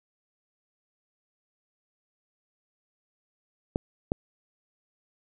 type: clicks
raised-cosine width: 2 ms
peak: -12 dBFS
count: 2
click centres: 3.759 / 4.119 s
effects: none